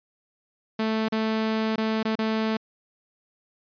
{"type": "tone with dropouts", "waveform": "sawtooth", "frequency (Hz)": 220, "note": "A3", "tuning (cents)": 0, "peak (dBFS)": -19, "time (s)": [0.79, 2.57], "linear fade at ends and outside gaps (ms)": 5, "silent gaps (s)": [[1.085, 1.122], [1.76, 1.779], [2.03, 2.051], [2.155, 2.188]], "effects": ["resampled to 11025 Hz"]}